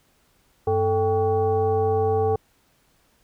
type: tone with frequency modulation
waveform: sine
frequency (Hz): 440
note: A4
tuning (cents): 0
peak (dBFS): -18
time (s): 0.67-2.36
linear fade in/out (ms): 5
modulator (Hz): 343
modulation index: 0.97
effects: pink hiss -63 dBFS RMS until 3.23 s